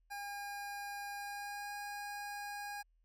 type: tone with pitch glide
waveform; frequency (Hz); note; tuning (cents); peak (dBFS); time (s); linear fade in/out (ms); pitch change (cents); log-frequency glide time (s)
25% pulse; 810 to 818; G#5 to G#5; -43 to -26; -38; 0.1-2.83; 20; +17; 1.17-1.73
effects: added 41 Hz sine -69 dBFS peak until 3.04 s